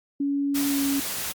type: tone with pitch glide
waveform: sine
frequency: 281.6 to 277.7 Hz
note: C#4 to C#4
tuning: +27 to +3 cents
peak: -22 dBFS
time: 0.2-1 s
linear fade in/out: 5 ms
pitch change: -24 cents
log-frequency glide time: 0.69-0.83 s
type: noise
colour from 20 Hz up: white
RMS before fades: -30 dBFS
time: 0.54-1.33 s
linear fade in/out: 20 ms
effects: Opus 48 kbps